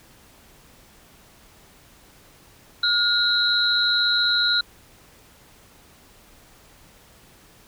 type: tone cluster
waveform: sine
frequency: 1424 / 3891 / 4107 Hz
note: F6 / B7 / C8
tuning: +33 / -27 / -33 cents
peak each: -22 dBFS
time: 2.83-4.61 s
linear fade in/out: 5 ms
effects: pink hiss -52 dBFS RMS until 7.67 s